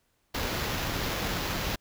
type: noise with sample-and-hold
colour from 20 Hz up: pink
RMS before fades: -31 dBFS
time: 0.34-1.76 s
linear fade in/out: 10 ms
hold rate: 8820 Hz
effects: pink hiss -72 dBFS RMS until 1.8 s